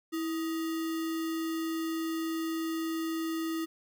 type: tone with sample-and-hold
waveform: sine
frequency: 325.8 Hz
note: E4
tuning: 20 cents flat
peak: -30 dBFS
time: 0.12-3.66 s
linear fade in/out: 20 ms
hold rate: 1575 Hz
effects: none